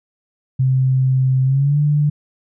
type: tone with pitch glide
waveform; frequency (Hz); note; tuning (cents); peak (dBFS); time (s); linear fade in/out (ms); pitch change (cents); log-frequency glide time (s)
sine; 130.81 to 147.68; C3 to D3; 0 to +10; -12; 0.59-2.1; 10; +210; 1.44-1.79
effects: none